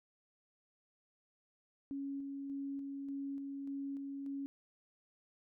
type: tone with tremolo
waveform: sine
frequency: 277.2 Hz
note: C#4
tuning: in tune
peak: -38 dBFS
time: 1.91-4.46 s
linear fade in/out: 0 ms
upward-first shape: square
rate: 1.7 Hz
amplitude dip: 25%
effects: none